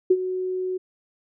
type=tone with ADSR envelope; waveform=sine; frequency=370 Hz; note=F#4; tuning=in tune; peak=-11 dBFS; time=0.1-0.78 s; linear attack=9 ms; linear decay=50 ms; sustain=-13 dB; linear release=15 ms; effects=none